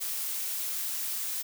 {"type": "noise", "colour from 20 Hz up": "blue", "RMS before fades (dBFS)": -33, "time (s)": [0, 1.43], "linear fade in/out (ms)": 20, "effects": []}